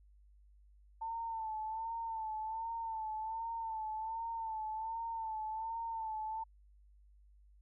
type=tone with vibrato; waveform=sine; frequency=892 Hz; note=A5; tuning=23 cents sharp; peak=-37 dBFS; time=1.01-6.44 s; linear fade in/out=10 ms; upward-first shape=sine; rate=1.3 Hz; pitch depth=51 cents each way; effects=added 50 Hz sine -60 dBFS peak until 7.61 s